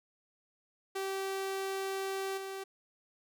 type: tone with level steps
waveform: sawtooth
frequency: 387 Hz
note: G4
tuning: 22 cents flat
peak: -30 / -35 dBFS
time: 0.95-2.64 s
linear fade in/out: 10 ms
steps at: 2.37 s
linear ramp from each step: 10 ms
effects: none